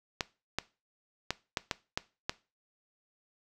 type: clicks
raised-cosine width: 0.2 ms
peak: -12 dBFS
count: 7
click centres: 0.208 / 0.586 / 1.306 / 1.572 / 1.712 / 1.975 / 2.295 s
effects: noise-tail reverb RT60 0.3 s tail -19 dB re dry